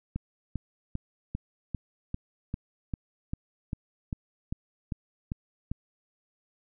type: click train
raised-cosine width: 5 ms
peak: -19 dBFS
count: 15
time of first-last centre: 0.16-5.716 s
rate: 2.52 Hz
effects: none